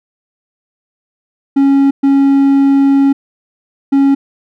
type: tone bursts at uneven times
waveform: triangle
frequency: 275.8 Hz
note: C#4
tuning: 9 cents flat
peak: -4 dBFS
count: 3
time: 1.56-1.91 / 2.03-3.13 / 3.92-4.15 s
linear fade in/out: 10 ms
effects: none